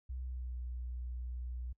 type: tone with pitch glide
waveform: sine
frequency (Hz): 63.5 to 61.3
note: B1 to B1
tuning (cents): +49 to -12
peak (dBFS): -38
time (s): 0.09-1.73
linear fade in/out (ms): 10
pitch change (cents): -61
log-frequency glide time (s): 0.21-0.57
effects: noise-tail reverb RT60 0.1 s tail -26 dB re dry